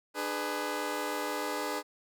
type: chord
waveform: 15% pulse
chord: G# diminished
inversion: second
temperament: just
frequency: 299 / 415.3 / 498.4 Hz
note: D4 / G#4 / B4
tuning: +31 / 0 / +16 cents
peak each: -30 / -30 / -30 dBFS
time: 0.14-1.83 s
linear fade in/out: 50 ms
effects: none